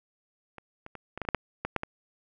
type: clicks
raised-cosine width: 0.5 ms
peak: -28 / -27 / -26 / -22 / -17 / -29 / -11 / -9 / -15 / -11 / -17 dBFS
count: 11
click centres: 0.583 / 0.864 / 0.953 / 1.176 / 1.217 / 1.251 / 1.288 / 1.347 / 1.65 / 1.763 / 1.834 s
effects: none